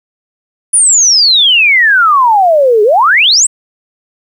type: exponential two-way sweep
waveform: sine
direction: down then up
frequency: 9956 to 405.8 to 8470 Hz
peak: -4 dBFS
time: 0.73-3.47 s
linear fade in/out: 10 ms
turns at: 2.83 s
effects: 7-bit